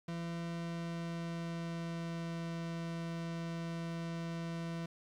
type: tone with pitch glide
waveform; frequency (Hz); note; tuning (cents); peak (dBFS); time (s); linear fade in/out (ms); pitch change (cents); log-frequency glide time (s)
40% pulse; 168.7 to 167.05; E3 to E3; +40 to +23; -37; 0.08-4.86; 5; -17; 0.52-2.52
effects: low-pass 6000 Hz 12 dB/octave + 11-bit